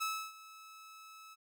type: tone with ADSR envelope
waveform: sawtooth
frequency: 1300 Hz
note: E6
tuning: 24 cents flat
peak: -29 dBFS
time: 0-1.36 s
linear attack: 20 ms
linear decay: 300 ms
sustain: -19 dB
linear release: 32 ms
effects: none